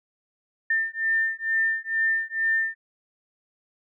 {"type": "beating tone pair", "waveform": "sine", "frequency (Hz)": [1797, 1799.2], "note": ["A6", "A6"], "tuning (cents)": [36, 38], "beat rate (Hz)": 2.2, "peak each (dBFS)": -25, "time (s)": [0.7, 2.75], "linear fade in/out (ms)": 5, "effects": []}